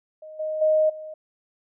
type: tone with level steps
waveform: sine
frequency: 622 Hz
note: D#5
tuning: 1 cent flat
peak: -38 / -25 / -16 / -34 dBFS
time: 0.22-1.14 s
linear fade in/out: 5 ms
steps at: 0.39 / 0.61 / 0.89 s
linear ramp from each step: 10 ms
effects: none